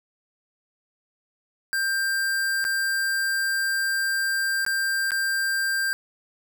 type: tone with dropouts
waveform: square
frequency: 1575 Hz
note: G6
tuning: 8 cents sharp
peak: -23 dBFS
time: 1.73-5.93 s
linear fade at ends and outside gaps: 0 ms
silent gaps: 2.642-2.65 / 4.65-4.664 / 5.107-5.118 s
effects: none